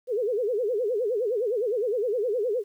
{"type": "tone with vibrato", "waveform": "sine", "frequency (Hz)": 454, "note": "A#4", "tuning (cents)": -46, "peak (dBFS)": -23, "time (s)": [0.07, 2.64], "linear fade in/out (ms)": 50, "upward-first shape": "sine", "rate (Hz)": 9.7, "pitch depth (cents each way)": 220, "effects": ["10-bit"]}